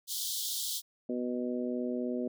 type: high-pass noise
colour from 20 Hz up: pink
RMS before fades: -35 dBFS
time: 0.07-0.82 s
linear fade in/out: 50 ms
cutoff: 3200 Hz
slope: 96 dB/octave
type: harmonic tone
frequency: 123.47 Hz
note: B2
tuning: in tune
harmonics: 2 / 3 / 4 / 5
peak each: -33 / -37 / -39 / -41 dBFS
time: 1.09-2.28 s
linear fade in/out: 5 ms
effects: none